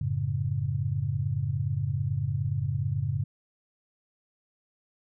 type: chord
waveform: sine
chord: F# minor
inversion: none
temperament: equal with one note detuned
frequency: 92.5 / 110 / 139.47 Hz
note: F#2 / A2 / C#3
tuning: 0 / 0 / +11 cents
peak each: -32 / -30 / -29 dBFS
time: 0.01-3.24 s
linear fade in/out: 5 ms
effects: none